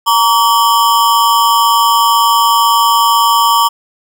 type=ring-modulated tone; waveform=square; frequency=1035 Hz; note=C6; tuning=19 cents flat; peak=-5 dBFS; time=0.06-3.69 s; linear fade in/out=20 ms; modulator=107 Hz; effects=none